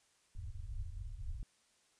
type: low-pass noise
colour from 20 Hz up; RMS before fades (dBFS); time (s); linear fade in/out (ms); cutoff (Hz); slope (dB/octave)
pink; -43; 0.35-1.43; 2; 110; 96
effects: white hiss -72 dBFS RMS until 1.99 s + resampled to 22050 Hz